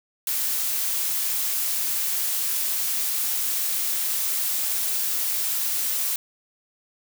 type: noise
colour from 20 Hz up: blue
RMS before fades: -25 dBFS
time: 0.27-6.16 s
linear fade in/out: 2 ms
effects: none